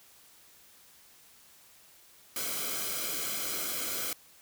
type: noise with comb filter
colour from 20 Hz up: white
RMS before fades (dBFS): -34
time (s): 2.36-4.13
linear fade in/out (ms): 2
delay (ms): 1.1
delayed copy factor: -0.7
effects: white hiss -58 dBFS RMS until 4.41 s